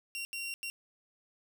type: tone bursts at uneven times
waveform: sawtooth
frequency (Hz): 2752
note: F7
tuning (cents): -26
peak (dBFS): -33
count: 3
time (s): 0.15-0.25 / 0.33-0.54 / 0.63-0.7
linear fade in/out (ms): 0
effects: none